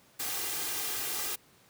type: noise with comb filter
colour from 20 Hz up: white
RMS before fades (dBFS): -34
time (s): 0.19-1.36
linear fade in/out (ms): 10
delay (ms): 2.5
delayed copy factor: +0.6
effects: pink hiss -61 dBFS RMS until 1.69 s + high-pass 100 Hz 12 dB/octave